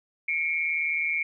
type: tone pair together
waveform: sine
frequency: 2183 / 2342 Hz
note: C#7 / D7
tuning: -27 / -5 cents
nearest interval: minor second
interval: 122 cents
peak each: -27 dBFS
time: 0.28-1.23 s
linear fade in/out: 5 ms
effects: none